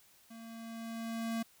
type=tone with level ramp; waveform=square; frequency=227.7 Hz; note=A#3; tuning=40 cents flat; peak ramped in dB=-49 to -33 dBFS; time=0.3-1.43 s; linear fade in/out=10 ms; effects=white hiss -64 dBFS RMS until 1.6 s